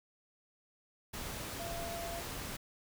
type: tone in noise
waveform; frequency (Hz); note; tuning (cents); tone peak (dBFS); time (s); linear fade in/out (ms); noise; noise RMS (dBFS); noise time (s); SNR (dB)
sine; 680; F5; -46; -41; 1.59-2.21; 10; pink; -42; 1.13-2.57; -2
effects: none